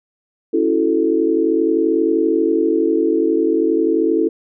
sine chord, F# minor seventh, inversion second, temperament equal, 277.2 / 329.6 / 370 / 440 Hz, C#4 / E4 / F#4 / A4, 0 / 0 / 0 / 0 cents, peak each -22 / -16 / -22 / -18 dBFS, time 0.53-4.29 s, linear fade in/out 10 ms, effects none

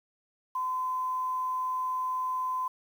sine tone with quantisation, 1022 Hz, C6, 41 cents flat, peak -28 dBFS, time 0.55-2.68 s, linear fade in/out 5 ms, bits 9, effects none

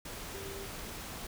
sine tone in noise, 392 Hz, G4, in tune, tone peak -44 dBFS, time 0.34-0.66 s, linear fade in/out 5 ms, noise pink, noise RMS -43 dBFS, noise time 0.05-1.27 s, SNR -4 dB, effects none

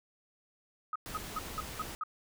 sine tone bursts, 1264 Hz, D#6, 27 cents sharp, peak -32 dBFS, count 6, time 0.93-2.036 s, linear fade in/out 2 ms, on 26 ms, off 190 ms
pink noise, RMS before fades -43 dBFS, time 1.06-1.95 s, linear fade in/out 0 ms
effects none

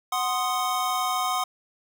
square chord, C diminished, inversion second, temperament equal, 740 / 1046.5 / 1244.5 Hz, Gb5 / C6 / Eb6, 0 / 0 / 0 cents, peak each -29 dBFS, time 0.12-1.44 s, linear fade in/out 5 ms, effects none

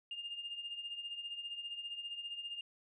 sine tone with tremolo, 2819 Hz, F7, 16 cents sharp, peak -37 dBFS, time 0.11-2.61 s, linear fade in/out 2 ms, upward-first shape triangle, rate 15 Hz, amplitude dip 75%, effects tanh soft clip ceiling -34 dBFS

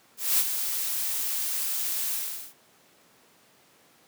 blue noise with ADSR envelope, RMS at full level -21 dBFS, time 0.17-2.54 s, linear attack 220 ms, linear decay 43 ms, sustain -8 dB, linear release 420 ms, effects pink hiss -59 dBFS RMS until 4.07 s + high-pass 200 Hz 12 dB/octave

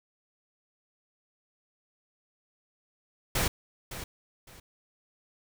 pink noise with echo, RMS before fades -27 dBFS, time 3.35-3.48 s, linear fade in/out 5 ms, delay 560 ms, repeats 2, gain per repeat -12 dB, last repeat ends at 4.6 s, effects none

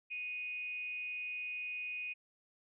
sine tone with frequency modulation, 2489 Hz, D#7, in tune, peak -38 dBFS, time 0.1-2.14 s, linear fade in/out 20 ms, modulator 313 Hz, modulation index 0.31, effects none

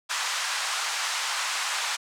pink band-pass noise, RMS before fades -29 dBFS, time 0.09-1.97 s, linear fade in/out 20 ms, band 910 to 8400 Hz, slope 24 dB/octave, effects none

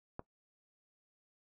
click, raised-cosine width 1 ms, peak -27 dBFS, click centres 0.194 s, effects noise-tail reverb RT60 0.1 s tail -19 dB re dry

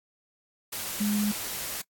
sine tone in noise, 207.7 Hz, G#3, in tune, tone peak -24 dBFS, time 1-1.32 s, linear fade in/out 10 ms, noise white, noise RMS -34 dBFS, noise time 0.72-1.82 s, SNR +7 dB, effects noise-tail reverb RT60 0.1 s tail -26 dB re dry + AAC 64 kbps

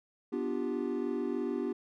triangle chord, G dominant seventh, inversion first, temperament equal, 246.9 / 293.7 / 349.2 / 392 Hz, B3 / D4 / F4 / G4, 0 / 0 / 0 / 0 cents, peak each -34 / -35 / -35 / -34 dBFS, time 0.32-1.73 s, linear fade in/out 10 ms, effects none

